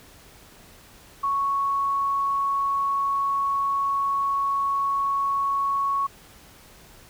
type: tone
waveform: sine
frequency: 1108.7 Hz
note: C#6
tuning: in tune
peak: -21 dBFS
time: 1.23-6.07 s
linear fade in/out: 10 ms
effects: pink hiss -50 dBFS RMS until 7.09 s